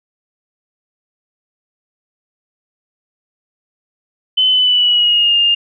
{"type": "tone with pitch glide", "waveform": "sine", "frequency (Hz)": [3037, 2817], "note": ["F#7", "F7"], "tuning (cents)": [44, 14], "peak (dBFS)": -9, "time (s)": [4.37, 5.55], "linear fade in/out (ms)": 10, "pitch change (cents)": -130, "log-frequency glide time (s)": [4.49, 5.37], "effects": []}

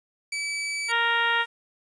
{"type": "tone", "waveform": "sawtooth", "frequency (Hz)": 2299, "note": "D7", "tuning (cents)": -37, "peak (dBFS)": -24, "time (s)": [0.32, 0.92], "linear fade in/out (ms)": 5}
{"type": "harmonic tone", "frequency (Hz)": 466.2, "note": "A#4", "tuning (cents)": 0, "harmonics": [1, 2, 3, 4, 5, 6, 7, 8], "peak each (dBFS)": [-36, -27, -26, -25, -35, -31, -33, -37], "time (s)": [0.88, 1.46], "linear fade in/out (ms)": 50}
{"effects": ["resampled to 22050 Hz", "9-bit"]}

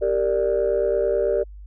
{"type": "chord", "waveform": "sine", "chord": "G minor", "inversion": "none", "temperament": "equal with one note detuned", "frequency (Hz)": [392, 461.1, 587.3], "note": ["G4", "Bb4", "D5"], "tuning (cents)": [0, -19, 0], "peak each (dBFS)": [-22, -22, -21], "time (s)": [0.01, 1.44], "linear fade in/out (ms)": 20, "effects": ["tanh soft clip ceiling -12 dBFS", "added 50 Hz sine -37 dBFS peak until 1.66 s"]}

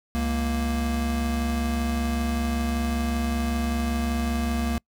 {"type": "tone pair together", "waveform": "square", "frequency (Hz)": [69.3, 233.1], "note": ["C#2", "A#3"], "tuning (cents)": [0, 0], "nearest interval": "octave + major sixth", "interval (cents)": 2100, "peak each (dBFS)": -27, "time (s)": [0.15, 4.78], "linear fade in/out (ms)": 0, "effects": ["noise-tail reverb RT60 0.1 s tail -26 dB re dry"]}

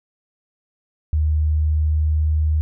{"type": "tone with pitch glide", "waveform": "sine", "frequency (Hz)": [76.7, 77.19], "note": ["D#2", "D#2"], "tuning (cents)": [-24, -13], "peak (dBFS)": -15, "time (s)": [1.13, 2.61], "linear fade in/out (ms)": 0, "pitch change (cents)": 11, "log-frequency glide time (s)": [1.36, 2.35], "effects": []}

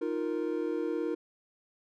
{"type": "chord", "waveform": "triangle", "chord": "Eb suspended second", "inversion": "none", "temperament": "just", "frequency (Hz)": [311.1, 350, 466.7], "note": ["Eb4", "F4", "Bb4"], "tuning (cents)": [0, 4, 2], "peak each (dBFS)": -32, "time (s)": [0.01, 1.15], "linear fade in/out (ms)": 10, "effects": []}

